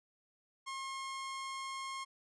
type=tone; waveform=sawtooth; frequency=1074 Hz; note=C6; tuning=45 cents sharp; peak=-36 dBFS; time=0.66-2.05 s; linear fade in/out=20 ms; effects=resampled to 22050 Hz